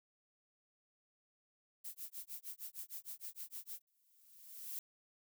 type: noise with tremolo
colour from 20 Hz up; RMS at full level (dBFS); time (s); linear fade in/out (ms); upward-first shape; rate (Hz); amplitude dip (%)
violet; -45; 1.84-3.82; 10; sine; 6.5; 100
type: noise with exponential growth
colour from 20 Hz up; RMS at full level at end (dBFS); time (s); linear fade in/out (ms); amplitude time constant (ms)
violet; -42; 3.87-4.79; 1; 200
effects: none